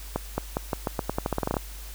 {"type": "accelerating click train", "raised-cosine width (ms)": 1, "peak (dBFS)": -11, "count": 16, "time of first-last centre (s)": [0.16, 1.568], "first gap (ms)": 220, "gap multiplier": 0.86, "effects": ["added 50 Hz sine -38 dBFS peak until 1.94 s", "white hiss -45 dBFS RMS until 1.94 s"]}